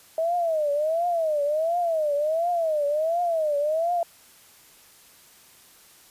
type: tone with vibrato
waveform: sine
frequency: 636 Hz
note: D#5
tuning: 38 cents sharp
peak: -21 dBFS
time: 0.18-4.03 s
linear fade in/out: 2 ms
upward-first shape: triangle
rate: 1.4 Hz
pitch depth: 200 cents each way
effects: white hiss -53 dBFS RMS until 6.1 s + resampled to 32000 Hz